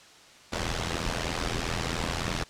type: noise with amplitude modulation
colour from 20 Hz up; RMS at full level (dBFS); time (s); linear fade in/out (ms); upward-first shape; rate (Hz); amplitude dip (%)
pink; -26; 0.52-2.44; 10; sine; 83.1; 90
effects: white hiss -52 dBFS RMS until 2.49 s + low-pass 6000 Hz 12 dB/octave